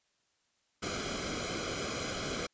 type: noise with comb filter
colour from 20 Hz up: pink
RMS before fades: -36 dBFS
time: 0.82-2.47 s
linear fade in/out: 10 ms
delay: 1.1 ms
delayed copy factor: -0.75
effects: white hiss -75 dBFS RMS until 2.53 s + resampled to 16000 Hz